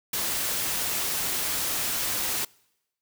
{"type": "noise", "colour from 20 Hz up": "white", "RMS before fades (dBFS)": -28, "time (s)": [0.13, 2.45], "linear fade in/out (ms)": 5, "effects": ["noise-tail reverb RT60 0.9 s tail -26 dB re dry"]}